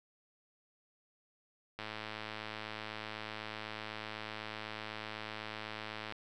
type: click train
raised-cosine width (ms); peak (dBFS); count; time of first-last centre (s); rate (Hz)
0.3; -25; 469; 1.79-6.123; 108
effects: none